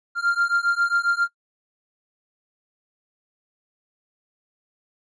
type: beating tone pair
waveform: triangle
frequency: 1390 / 1397.4 Hz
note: F6 / F6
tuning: -9 / +1 cents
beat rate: 7.4 Hz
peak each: -20 dBFS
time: 0.15-1.28 s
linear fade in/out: 50 ms
effects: noise-tail reverb RT60 0.1 s tail -19 dB re dry + resampled to 22050 Hz